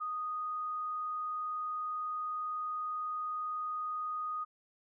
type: tone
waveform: sine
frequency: 1241 Hz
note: D#6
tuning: 5 cents flat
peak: -34 dBFS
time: 0-4.45 s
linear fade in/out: 20 ms
effects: none